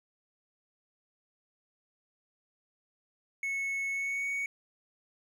triangle tone with pitch glide, 2200 to 2233 Hz, C#7 to C#7, -14 to +12 cents, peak -29 dBFS, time 3.43-4.46 s, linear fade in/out 2 ms, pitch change +26 cents, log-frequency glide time 3.91-4.27 s, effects none

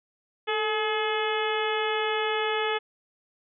harmonic tone with a mistuned harmonic, 426.1 Hz, G#4, 44 cents sharp, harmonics 1 / 2 / 3 / 4 / 5 / 6 / 7 / 8, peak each -28 / -31 / -33 / -34 / -35 / -36 / -36 / -37 dBFS, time 0.47-2.79 s, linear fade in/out 20 ms, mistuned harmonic 1, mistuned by +51 cents, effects none

